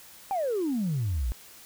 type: exponential sweep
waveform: sine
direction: down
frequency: 819 to 51.91 Hz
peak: -24 dBFS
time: 0.31-1.32 s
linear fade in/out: 0 ms
effects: tanh soft clip ceiling -22 dBFS + white hiss -50 dBFS RMS until 1.65 s